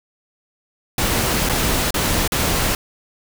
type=noise with dropouts; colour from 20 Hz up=pink; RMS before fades=-19 dBFS; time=0.98-2.75 s; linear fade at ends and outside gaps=2 ms; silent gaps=1.49-1.495 / 1.907-1.942 / 2.277-2.32 s; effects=none